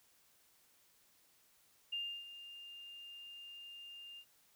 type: tone with ADSR envelope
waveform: sine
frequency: 2805 Hz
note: F7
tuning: 7 cents sharp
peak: -36 dBFS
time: 1.92-4.25 s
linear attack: 11 ms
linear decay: 310 ms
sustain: -13 dB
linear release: 65 ms
effects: white hiss -70 dBFS RMS until 4.55 s